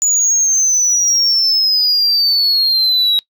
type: exponential sweep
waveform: sine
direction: down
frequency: 6950 to 3841 Hz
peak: -8 dBFS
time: 0.02-3.19 s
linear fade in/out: 0 ms
effects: noise-tail reverb RT60 0.1 s tail -23 dB re dry + tanh soft clip ceiling -9 dBFS